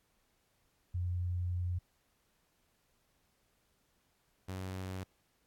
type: tone pair in turn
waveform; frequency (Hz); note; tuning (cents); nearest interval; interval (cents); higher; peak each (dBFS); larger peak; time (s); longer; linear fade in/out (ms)
sine / sawtooth; 88.9 / 93.78; F2 / F#2; +31 / +24; minor second; 93; second; -32 / -35; first; 0.94-1.79 / 4.48-5.04; first; 10
effects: pink hiss -75 dBFS RMS until 5.46 s + AAC 64 kbps